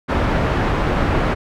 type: low-pass noise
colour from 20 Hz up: pink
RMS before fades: -18 dBFS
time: 0.08-1.35 s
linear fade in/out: 20 ms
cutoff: 1700 Hz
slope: 12 dB/octave
effects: none

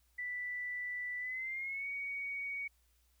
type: tone with pitch glide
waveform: sine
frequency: 1975.5 to 2243 Hz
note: B6 to C#7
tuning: 0 to +20 cents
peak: -37 dBFS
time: 0.18-2.68 s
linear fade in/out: 10 ms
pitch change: +220 cents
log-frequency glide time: 1.19-1.88 s
effects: added 60 Hz sine -70 dBFS peak until 3.2 s + white hiss -75 dBFS RMS until 3.2 s

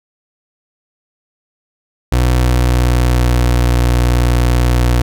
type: tone with pitch glide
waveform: 30% pulse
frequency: 61.74 to 60.57 Hz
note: B1 to B1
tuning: 0 to -33 cents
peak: -7 dBFS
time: 2.12-5.02 s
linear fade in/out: 5 ms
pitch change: -33 cents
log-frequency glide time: 2.29-3.62 s
effects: none

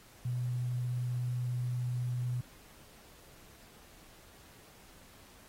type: tone with quantisation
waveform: sine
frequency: 123.47 Hz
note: B2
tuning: in tune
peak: -31 dBFS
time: 0.25-2.41 s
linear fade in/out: 5 ms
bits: 10
effects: pink hiss -58 dBFS RMS until 5.48 s + AAC 48 kbps

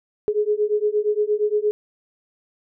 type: beating tone pair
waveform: sine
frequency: 416.2 / 424.8 Hz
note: G#4 / G#4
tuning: +4 / +39 cents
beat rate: 8.6 Hz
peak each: -21 dBFS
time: 0.28-1.71 s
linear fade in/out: 0 ms
effects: none

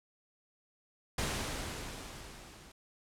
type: noise with level ramp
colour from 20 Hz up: pink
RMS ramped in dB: -33 to -55 dBFS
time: 1.18-2.72 s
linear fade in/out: 5 ms
effects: low-pass 10000 Hz 12 dB/octave

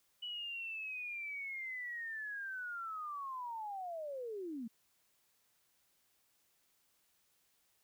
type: linear sweep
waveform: sine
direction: down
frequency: 2963 to 213.9 Hz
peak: -40 dBFS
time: 0.22-4.68 s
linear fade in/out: 10 ms
effects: white hiss -75 dBFS RMS until 7.83 s

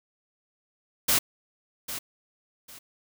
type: noise with echo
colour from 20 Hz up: white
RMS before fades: -22 dBFS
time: 1.08-1.19 s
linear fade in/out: 10 ms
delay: 800 ms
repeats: 2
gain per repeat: -12 dB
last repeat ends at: 2.79 s
effects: none

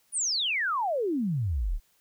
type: exponential sweep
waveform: sine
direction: down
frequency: 9956 to 31.36 Hz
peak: -25 dBFS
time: 0.12-1.8 s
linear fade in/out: 50 ms
effects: white hiss -67 dBFS RMS until 2 s

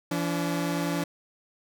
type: tone pair together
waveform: sawtooth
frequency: 169 / 287.3 Hz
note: E3 / D4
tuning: +43 / -38 cents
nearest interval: major sixth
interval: 919 cents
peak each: -25 dBFS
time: 0.11-1.04 s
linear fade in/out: 5 ms
effects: none

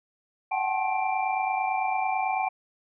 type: tone cluster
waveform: sine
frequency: 735 / 764 / 863 / 1073 / 2358 Hz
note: F#5 / G5 / A5 / C6 / D7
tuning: -12 / -45 / -34 / +43 / +6 cents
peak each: -33 / -27 / -30 / -36 / -33 dBFS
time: 0.51-2.49 s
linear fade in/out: 10 ms
effects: none

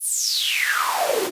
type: noise with high-pass filter sweep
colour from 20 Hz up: pink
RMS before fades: -22 dBFS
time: 0-1.31 s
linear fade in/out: 50 ms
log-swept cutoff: 11000 to 320 Hz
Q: 9.1
effects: resampled to 32000 Hz

